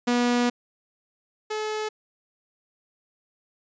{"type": "tone pair in turn", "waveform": "sawtooth", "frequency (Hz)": [242.6, 429.7], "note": ["B3", "A4"], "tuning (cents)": [-31, -41], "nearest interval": "minor seventh", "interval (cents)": 990, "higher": "second", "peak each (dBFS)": [-16, -23], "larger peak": "first", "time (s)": [[0.07, 0.5], [1.5, 1.89]], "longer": "first", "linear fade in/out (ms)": 10, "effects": ["resampled to 16000 Hz"]}